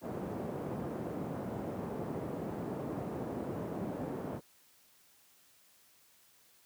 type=band-pass noise; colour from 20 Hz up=pink; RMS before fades=-39 dBFS; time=0.01-4.41 s; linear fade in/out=50 ms; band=150 to 600 Hz; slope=12 dB/octave; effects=white hiss -65 dBFS RMS until 6.65 s + high-pass 60 Hz 12 dB/octave